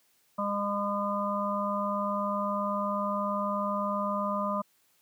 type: harmonic tone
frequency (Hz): 203.1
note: G#3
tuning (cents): -38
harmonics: 1 / 3 / 5 / 6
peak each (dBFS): -33 / -33 / -33 / -33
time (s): 0.38-4.62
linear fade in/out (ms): 10
effects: white hiss -68 dBFS RMS until 5.01 s + high-pass 80 Hz 12 dB/octave